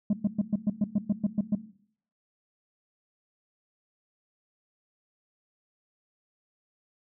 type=tone bursts; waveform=sine; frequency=207.7 Hz; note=G#3; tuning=in tune; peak=-18 dBFS; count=11; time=0.1-1.552 s; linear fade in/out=5 ms; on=32 ms; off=110 ms; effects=noise-tail reverb RT60 0.6 s tail -17 dB re dry + tanh soft clip ceiling -20 dBFS